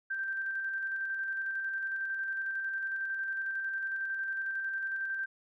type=tone with tremolo; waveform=sine; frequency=1568 Hz; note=G6; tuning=in tune; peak=-31 dBFS; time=0.1-5.26 s; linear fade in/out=10 ms; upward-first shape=square; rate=11 Hz; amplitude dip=25%; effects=none